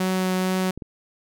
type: tone with vibrato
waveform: sawtooth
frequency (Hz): 185.9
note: F#3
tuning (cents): +8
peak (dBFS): -17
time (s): 0-0.71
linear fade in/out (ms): 5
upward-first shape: triangle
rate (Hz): 2.2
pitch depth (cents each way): 9
type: clicks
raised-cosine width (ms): 3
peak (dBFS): -22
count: 2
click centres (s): 0.776 / 0.822
effects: none